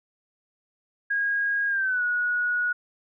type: tone with pitch glide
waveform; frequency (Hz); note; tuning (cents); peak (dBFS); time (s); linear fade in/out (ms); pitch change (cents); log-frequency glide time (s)
sine; 1636 to 1457.5; G#6 to F#6; -26 to -26; -22; 1.1-2.73; 10; -200; 1.68-2.03
effects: none